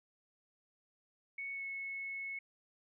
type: tone with pitch glide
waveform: sine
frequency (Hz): 2217 to 2195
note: C#7 to C#7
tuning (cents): 0 to -18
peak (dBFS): -39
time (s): 1.38-2.39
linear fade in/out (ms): 5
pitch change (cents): -18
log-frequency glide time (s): 1.53-1.63
effects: none